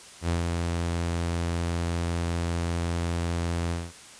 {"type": "tone with ADSR envelope", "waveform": "sawtooth", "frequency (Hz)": 85.2, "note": "F2", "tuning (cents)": -42, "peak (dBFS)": -19, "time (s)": [0.21, 3.93], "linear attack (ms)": 78, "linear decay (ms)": 140, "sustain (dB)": -3, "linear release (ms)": 220, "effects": ["white hiss -47 dBFS RMS until 4.19 s", "resampled to 22050 Hz"]}